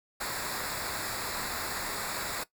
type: noise with comb filter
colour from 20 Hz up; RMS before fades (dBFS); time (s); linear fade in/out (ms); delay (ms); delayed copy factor
pink; -35; 0.2-2.44; 10; 0.33; -0.75
effects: noise-tail reverb RT60 0.1 s tail -17 dB re dry